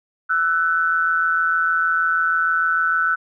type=tone pair together; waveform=sine; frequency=1326.5 / 1493 Hz; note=E6 / F#6; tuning=+10 / +15 cents; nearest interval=major second; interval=205 cents; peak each=-20 / -18 dBFS; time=0.29-3.16 s; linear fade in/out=20 ms; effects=none